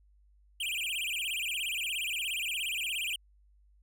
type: tone with vibrato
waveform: square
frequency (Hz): 2756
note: F7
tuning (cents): -24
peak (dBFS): -32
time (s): 0.6-3.16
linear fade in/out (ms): 5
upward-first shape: sine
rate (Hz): 17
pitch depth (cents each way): 280
effects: added 50 Hz sine -60 dBFS peak until 3.82 s